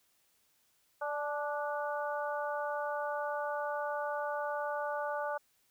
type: harmonic tone with a mistuned harmonic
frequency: 293.7 Hz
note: D4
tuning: in tune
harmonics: 2 / 3 / 4 / 5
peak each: -36 / -38 / -41 / -41 dBFS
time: 1.01-5.38 s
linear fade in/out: 10 ms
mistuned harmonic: 3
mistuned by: -24 cents
effects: white hiss -72 dBFS RMS until 5.7 s